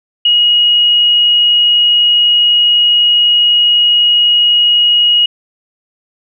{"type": "tone", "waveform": "sine", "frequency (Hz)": 2892, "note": "F#7", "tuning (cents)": -40, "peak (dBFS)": -6, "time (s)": [0.25, 5.26], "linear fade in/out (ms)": 5, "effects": []}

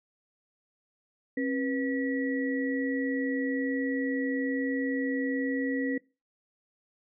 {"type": "tone cluster", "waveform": "sine", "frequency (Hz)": [269.1, 487.9, 1934], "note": ["C4", "B4", "B6"], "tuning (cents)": [49, -21, -37], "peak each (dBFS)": [-28, -34, -36], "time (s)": [1.37, 5.98], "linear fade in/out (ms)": 5, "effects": ["noise-tail reverb RT60 0.3 s tail -23 dB re dry"]}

